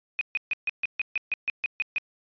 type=tone bursts; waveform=sine; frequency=2500 Hz; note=D#7; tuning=8 cents sharp; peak=-23 dBFS; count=12; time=0.19-1.982 s; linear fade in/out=0 ms; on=21 ms; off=140 ms; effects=resampled to 11025 Hz